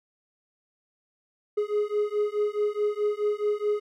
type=beating tone pair; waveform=triangle; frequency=415.3 / 420 Hz; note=G#4 / G#4; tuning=0 / +19 cents; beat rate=4.7 Hz; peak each=-25 dBFS; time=1.57-3.8 s; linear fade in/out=10 ms; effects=none